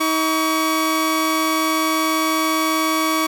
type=tone pair together; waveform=sawtooth; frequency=317.3 / 1130.7 Hz; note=D#4 / C#6; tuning=+34 / +34 cents; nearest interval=octave + minor seventh; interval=2200 cents; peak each=-16 dBFS; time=0-3.27 s; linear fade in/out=10 ms; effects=none